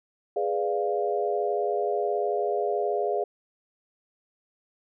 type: chord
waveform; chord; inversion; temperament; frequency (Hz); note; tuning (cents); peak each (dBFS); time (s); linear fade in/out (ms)
sine; G# diminished seventh; none; equal; 415.3 / 493.9 / 587.3 / 698.5; G#4 / B4 / D5 / F5; 0 / 0 / 0 / 0; -27 / -32 / -31 / -29; 0.36-3.24; 5
effects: none